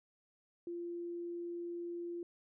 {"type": "tone", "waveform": "sine", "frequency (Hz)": 345.1, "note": "F4", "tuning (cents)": -21, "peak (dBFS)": -39, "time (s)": [0.67, 2.23], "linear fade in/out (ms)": 2, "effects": []}